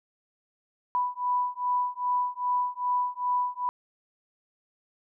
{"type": "beating tone pair", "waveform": "sine", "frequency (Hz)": [987.8, 990.3], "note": ["B5", "B5"], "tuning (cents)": [0, 4], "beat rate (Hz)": 2.5, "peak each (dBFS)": [-28, -28], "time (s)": [0.95, 3.69], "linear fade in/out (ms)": 0, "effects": []}